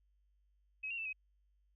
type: tone with pitch steps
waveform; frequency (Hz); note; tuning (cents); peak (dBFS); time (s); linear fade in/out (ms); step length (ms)
sine; 2551 / 2756 / 2653 / 2536; D#7 / F7 / E7 / D#7; +43 / -24 / +10 / +32; -38; 0.83-1.13; 10; 75
effects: added 50 Hz sine -70 dBFS peak until 1.75 s